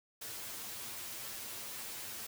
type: noise with comb filter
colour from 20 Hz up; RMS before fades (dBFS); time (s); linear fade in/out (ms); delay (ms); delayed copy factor
white; -44; 0.21-2.27; 10; 8.9; +0.8
effects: none